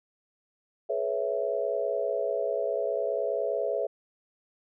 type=chord; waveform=sine; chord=C# minor seventh; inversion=second; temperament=equal with one note detuned; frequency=424.3 / 493.9 / 554.4 / 659.3 Hz; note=G#4 / B4 / C#5 / E5; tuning=+37 / 0 / 0 / 0 cents; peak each=-32 / -33 / -31 / -31 dBFS; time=0.89-3.87 s; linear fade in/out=10 ms; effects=none